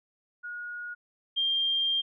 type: tone pair in turn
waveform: sine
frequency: 1444 / 3192 Hz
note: F#6 / G7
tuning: -43 / +31 cents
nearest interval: octave + major second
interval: 1374 cents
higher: second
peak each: -35 / -24 dBFS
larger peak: second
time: 0.43-0.95 / 1.36-2.02 s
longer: second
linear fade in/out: 20 ms
effects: none